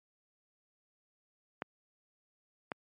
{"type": "clicks", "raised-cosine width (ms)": 0.5, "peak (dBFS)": [-20, -20], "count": 2, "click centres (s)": [1.621, 2.718], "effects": ["high-pass 150 Hz 12 dB/octave", "MP3 64 kbps"]}